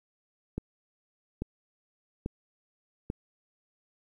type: click train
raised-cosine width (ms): 3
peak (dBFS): -19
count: 4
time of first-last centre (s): 0.58-3.101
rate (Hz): 1.19
effects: 10-bit